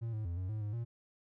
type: tone with pitch steps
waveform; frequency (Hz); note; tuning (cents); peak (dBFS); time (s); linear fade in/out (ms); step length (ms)
triangle; 115.2 / 108.3 / 85.9 / 92.2 / 108.2 / 104.4 / 117.3; A#2 / A2 / F2 / F#2 / A2 / G#2 / A#2; -20 / -27 / -28 / -6 / -29 / +10 / +11; -33; 0.01-0.85; 20; 120
effects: none